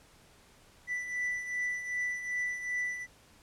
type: beating tone pair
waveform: triangle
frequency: 1975.5 / 1978.1 Hz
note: B6 / B6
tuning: 0 / +2 cents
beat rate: 2.6 Hz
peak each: -38 / -31 dBFS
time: 0.87-3.07 s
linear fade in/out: 50 ms
effects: pink hiss -60 dBFS RMS until 3.42 s + low-pass 11000 Hz 12 dB/octave